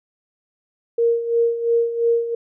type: tone with tremolo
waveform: sine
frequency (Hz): 466.2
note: A#4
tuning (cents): 0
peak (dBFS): -13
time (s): 0.98-2.35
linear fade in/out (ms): 5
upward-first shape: sine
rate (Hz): 2.9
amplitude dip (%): 70
effects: none